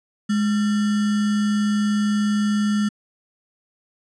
sine tone with sample-and-hold, 208.5 Hz, G#3, 7 cents sharp, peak -17 dBFS, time 0.29-2.89 s, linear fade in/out 10 ms, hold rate 1575 Hz, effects resampled to 22050 Hz

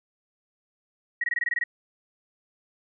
sine tone bursts, 1900 Hz, A#6, 33 cents sharp, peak -23 dBFS, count 9, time 1.21-1.639 s, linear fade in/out 5 ms, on 29 ms, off 21 ms, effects none

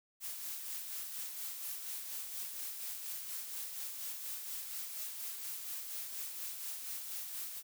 blue noise with tremolo, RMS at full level -41 dBFS, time 0.2-7.63 s, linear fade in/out 50 ms, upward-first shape sine, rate 4.2 Hz, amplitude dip 40%, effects none

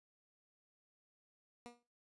15% pulse tone with exponential decay, 240 Hz, B3, 49 cents flat, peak -40 dBFS, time 1.66-1.83 s, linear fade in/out 0 ms, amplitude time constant 36 ms, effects noise-tail reverb RT60 0.3 s tail -17 dB re dry + resampled to 24000 Hz

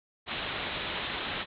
white low-pass noise, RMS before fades -35 dBFS, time 0.26-1.46 s, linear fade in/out 50 ms, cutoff 3900 Hz, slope 96 dB/octave, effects none

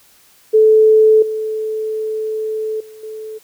sine tone with level steps, 435.5 Hz, A4, 18 cents flat, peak -6 / -18 / -35 / -26 dBFS, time 0.53-3.39 s, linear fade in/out 20 ms, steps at 1.22 / 2.8 / 3.03 s, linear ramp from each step 5 ms, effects white hiss -50 dBFS RMS until 3.43 s

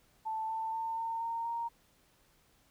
sine tone with pitch steps, 881 / 890.7 / 900.6 / 910.5 / 920.5 / 930.7 Hz, A5 / A5 / A5 / A#5 / A#5 / A#5, +2 / +21 / +40 / -41 / -22 / -3 cents, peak -33 dBFS, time 0.25-1.69 s, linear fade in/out 20 ms, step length 240 ms, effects pink hiss -68 dBFS RMS until 2.7 s

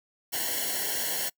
white noise with comb filter, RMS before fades -30 dBFS, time 0.32-1.3 s, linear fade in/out 20 ms, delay 0.81 ms, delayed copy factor -1, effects noise-tail reverb RT60 0.1 s tail -25 dB re dry

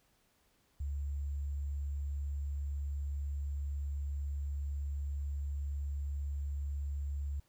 sine tone with sample-and-hold, 71 Hz, C#2, 42 cents sharp, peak -34 dBFS, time 0.8-7.4 s, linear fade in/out 5 ms, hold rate 7350 Hz, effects pink hiss -72 dBFS RMS until 7.48 s

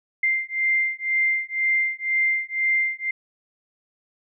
sine beating tone pair, 2093 / 2095 Hz, C7 / C7, 0 / +2 cents, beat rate 2 Hz, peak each -23 dBFS, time 0.23-3.11 s, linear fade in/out 5 ms, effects none

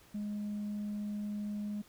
sine tone, 207.7 Hz, G#3, in tune, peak -33 dBFS, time 0.14-1.82 s, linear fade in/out 10 ms, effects tanh soft clip ceiling -33 dBFS + pink hiss -61 dBFS RMS until 1.88 s

